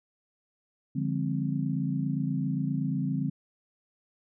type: chord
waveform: sine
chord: D half-diminished seventh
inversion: none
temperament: equal with one note detuned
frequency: 146.83 / 174.61 / 204.1 / 261.6 Hz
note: D3 / F3 / Ab3 / C4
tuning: 0 / 0 / -30 / 0 cents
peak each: -30 / -33 / -34 / -32 dBFS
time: 0.95-3.3 s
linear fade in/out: 10 ms
effects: none